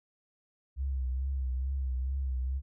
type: tone with vibrato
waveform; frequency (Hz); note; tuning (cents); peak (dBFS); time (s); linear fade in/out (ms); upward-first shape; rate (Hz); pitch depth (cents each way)
sine; 65.6; C2; +5; -29; 0.76-2.62; 50; triangle; 2.3; 77
effects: none